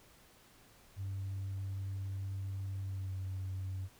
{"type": "tone with pitch glide", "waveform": "sine", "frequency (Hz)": [97.1, 94.5], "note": ["G2", "F#2"], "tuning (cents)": [-16, 37], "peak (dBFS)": -35, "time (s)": [0.96, 3.89], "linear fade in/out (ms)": 50, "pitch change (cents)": -47, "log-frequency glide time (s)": [2.82, 3.15], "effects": ["tanh soft clip ceiling -34 dBFS", "pink hiss -62 dBFS RMS until 3.99 s"]}